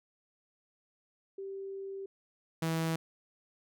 sine / sawtooth tone pair in turn, 390 / 162.75 Hz, G4 / E3, -9 / -22 cents, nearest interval octave + minor third, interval 1513 cents, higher first, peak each -38 / -26 dBFS, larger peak second, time 1.38-2.06 / 2.62-2.96 s, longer first, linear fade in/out 5 ms, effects none

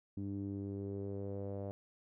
sawtooth tone with low-pass filter sweep, 99.2 Hz, G2, 21 cents sharp, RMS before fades -41 dBFS, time 0.17-1.71 s, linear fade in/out 0 ms, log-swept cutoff 270 to 590 Hz, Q 4, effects none

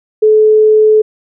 sine tone, 431 Hz, A4, 36 cents flat, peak -4 dBFS, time 0.22-1.02 s, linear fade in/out 10 ms, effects none

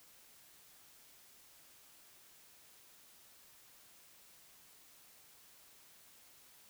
silence, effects white hiss -62 dBFS RMS until 6.69 s

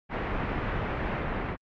pink low-pass noise, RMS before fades -31 dBFS, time 0.09-1.57 s, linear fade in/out 50 ms, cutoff 2300 Hz, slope 24 dB/octave, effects Opus 48 kbps

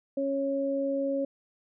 sine tone pair together, 275.3 / 551.3 Hz, C#4 / C#5, -12 / -10 cents, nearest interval octave, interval 1202 cents, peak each -30 / -28 dBFS, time 0.17-1.25 s, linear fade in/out 5 ms, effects none

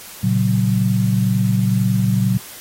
sine chord, F# major, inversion first, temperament equal with one note detuned, 116.54 / 138.59 / 187.69 Hz, A#2 / C#3 / F#3, 0 / 0 / +25 cents, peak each -17 / -22 / -17 dBFS, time 0.23-2.38 s, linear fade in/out 10 ms, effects white hiss -37 dBFS RMS until 2.6 s + AAC 48 kbps

